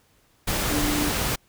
sine tone in noise, 295.5 Hz, D4, 11 cents sharp, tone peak -25 dBFS, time 0.7-1.1 s, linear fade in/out 10 ms, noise pink, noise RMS -25 dBFS, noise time 0.47-1.36 s, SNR -3 dB, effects pink hiss -62 dBFS RMS until 1.48 s

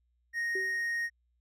triangle tone, 1864.7 Hz, A#6, in tune, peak -28 dBFS, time 0.33-1.1 s, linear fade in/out 50 ms
sine tone with exponential decay, 381.4 Hz, G4, 47 cents flat, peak -32 dBFS, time 0.55-0.9 s, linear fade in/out 5 ms, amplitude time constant 75 ms
effects added 60 Hz sine -70 dBFS peak until 1.4 s

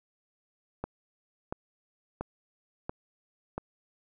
click train, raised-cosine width 1 ms, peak -19 dBFS, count 5, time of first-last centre 0.84-3.58 s, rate 1.46 Hz, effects none

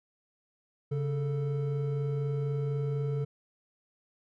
triangle tone pair together, 139.28 / 441.9 Hz, C#3 / A4, +9 / +7 cents, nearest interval octave + minor sixth, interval 1998 cents, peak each -27 / -34 dBFS, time 0.91-3.25 s, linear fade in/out 10 ms, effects none

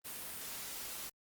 white noise, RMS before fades -44 dBFS, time 0.04-1.1 s, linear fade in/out 20 ms, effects Opus 32 kbps

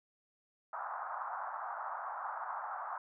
pink band-pass noise, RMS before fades -41 dBFS, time 0.73-2.98 s, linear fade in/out 2 ms, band 730 to 1400 Hz, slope 48 dB/octave, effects none

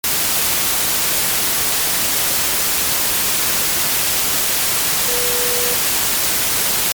sine tone in noise, 487.3 Hz, B4, 23 cents flat, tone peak -24 dBFS, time 5.08-5.74 s, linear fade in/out 0 ms, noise white, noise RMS -17 dBFS, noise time 0.04-6.92 s, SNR -10 dB, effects MP3 96 kbps

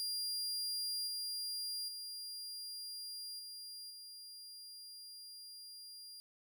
sawtooth tone with level steps, 4800 Hz, D8, 37 cents sharp, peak -34 / -36 / -41 / -44 / -47 dBFS, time 0-6.2 s, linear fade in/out 0 ms, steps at 1.07 / 1.88 / 3.39 / 3.9 s, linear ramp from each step 5 ms, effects none

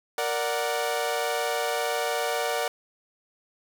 sawtooth chord, Bb augmented, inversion none, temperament equal, 466.2 / 587.3 / 740 Hz, Bb4 / D5 / F#5, 0 / 0 / 0 cents, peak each -26 dBFS, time 0.18-2.68 s, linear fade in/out 2 ms, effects none

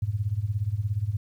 sine tone with tremolo, 103.83 Hz, G#2, in tune, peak -21 dBFS, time 0.02-1.17 s, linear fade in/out 5 ms, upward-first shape sine, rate 17 Hz, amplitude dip 85%, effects 10-bit

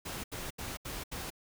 pink noise bursts, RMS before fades -40 dBFS, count 5, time 0.05-1.304 s, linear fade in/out 10 ms, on 190 ms, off 76 ms, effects none

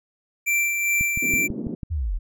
square tone with tremolo, 2349 Hz, D7, in tune, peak -19 dBFS, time 0.46-1.48 s, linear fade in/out 20 ms, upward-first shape sine, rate 2.5 Hz, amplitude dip 40%
click train, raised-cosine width 5 ms, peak -18 dBFS, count 6, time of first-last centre 1.01-1.832 s, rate 6.08 Hz
white band-pass noise, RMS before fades -31 dBFS, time 1.22-1.75 s, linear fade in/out 5 ms, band 180 to 310 Hz, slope 24 dB/octave
sine linear sweep, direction down, 87.31 to 32.86 Hz, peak -22 dBFS, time 1.9-2.19 s, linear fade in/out 20 ms
effects none

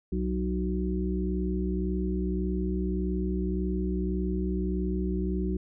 harmonic tone with a mistuned harmonic, 61.74 Hz, B1, in tune, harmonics 1 / 3 / 5 / 6, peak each -30 / -30 / -35 / -34 dBFS, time 0.12-5.57 s, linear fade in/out 5 ms, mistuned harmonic 1, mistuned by +33 cents, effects none

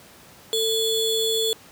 square ring-modulated tone, 1936 Hz, B6, 35 cents flat, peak -18 dBFS, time 0.53-1.53 s, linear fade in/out 0 ms, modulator 1490 Hz, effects pink hiss -48 dBFS RMS until 1.71 s + high-pass 100 Hz 12 dB/octave

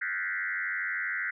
sine tone with frequency modulation, 1745 Hz, A6, 15 cents flat, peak -29 dBFS, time 0.01-1.31 s, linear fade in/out 10 ms, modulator 92.7 Hz, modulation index 3.4, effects none

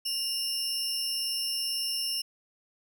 40% pulse tone pair together, 2840 / 5361 Hz, F7 / E8, +28 / +28 cents, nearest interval major seventh, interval 1100 cents, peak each -34 / -29 dBFS, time 0.05-2.22 s, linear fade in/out 10 ms, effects none

